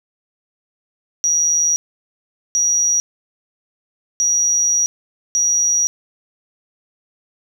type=tone bursts at uneven times; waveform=sine; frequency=5770 Hz; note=F#8; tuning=44 cents flat; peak=-13 dBFS; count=4; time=1.24-1.76 / 2.55-3 / 4.2-4.86 / 5.35-5.87 s; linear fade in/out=0 ms; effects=7-bit